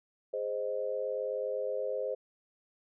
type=chord; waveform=sine; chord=Ab major; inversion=none; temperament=equal; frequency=415.3 / 523.3 / 622.3 Hz; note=Ab4 / C5 / Eb5; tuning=0 / 0 / 0 cents; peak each=-38 / -33 / -38 dBFS; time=0.33-2.15 s; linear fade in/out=10 ms; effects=none

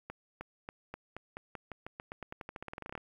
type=accelerating click train; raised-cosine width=0.5 ms; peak=-26 dBFS; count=26; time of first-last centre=0.1-2.977 s; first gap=310 ms; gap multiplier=0.9; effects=10-bit

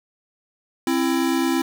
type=tone pair together; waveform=square; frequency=264.9 / 333.8 Hz; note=C4 / E4; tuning=+22 / +22 cents; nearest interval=major third; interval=400 cents; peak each=-22 dBFS; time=0.87-1.62 s; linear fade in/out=2 ms; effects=8-bit

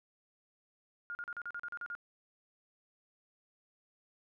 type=tone bursts; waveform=sine; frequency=1420 Hz; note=F6; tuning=28 cents sharp; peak=-38 dBFS; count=10; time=1.1-1.951 s; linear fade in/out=0 ms; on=50 ms; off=39 ms; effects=none

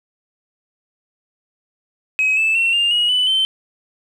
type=tone with pitch steps; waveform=sine; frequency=2544 / 2628 / 2714 / 2803 / 2895 / 2991 / 3089 Hz; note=D#7 / E7 / E7 / F7 / F#7 / F#7 / G7; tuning=+38 / -6 / +50 / +6 / -38 / +18 / -26 cents; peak=-12 dBFS; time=2.19-3.45 s; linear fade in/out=0 ms; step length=180 ms; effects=tanh soft clip ceiling -11 dBFS + 8-bit

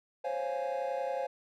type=chord; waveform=triangle; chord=Db major seventh; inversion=third; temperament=equal; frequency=523.3 / 554.4 / 698.5 / 830.6 Hz; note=C5 / Db5 / F5 / Ab5; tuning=0 / 0 / 0 / 0 cents; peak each=-33 / -34 / -36 / -36 dBFS; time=0.24-1.27 s; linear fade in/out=10 ms; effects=tanh soft clip ceiling -23 dBFS

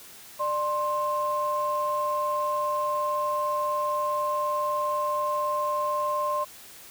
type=tone pair together; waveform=sine; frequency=595.3 / 1054 Hz; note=D5 / C6; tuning=+23 / +12 cents; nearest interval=minor seventh; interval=989 cents; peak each=-28 / -25 dBFS; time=0.39-6.45 s; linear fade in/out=20 ms; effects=tanh soft clip ceiling -17 dBFS + white hiss -47 dBFS RMS until 6.9 s

